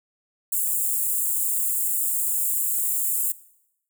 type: high-pass noise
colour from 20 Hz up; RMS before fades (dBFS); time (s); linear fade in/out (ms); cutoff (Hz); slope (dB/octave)
white; -24; 0.52-3.32; 5; 7200; 96
effects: noise-tail reverb RT60 0.8 s tail -19 dB re dry